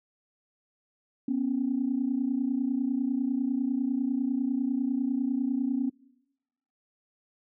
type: tone pair together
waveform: sine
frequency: 245.3 / 275.3 Hz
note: B3 / C#4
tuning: -12 / -12 cents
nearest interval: major second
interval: 200 cents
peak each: -28 / -27 dBFS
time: 1.28-5.9 s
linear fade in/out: 5 ms
effects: noise-tail reverb RT60 1.0 s tail -25 dB re dry + tanh soft clip ceiling -17 dBFS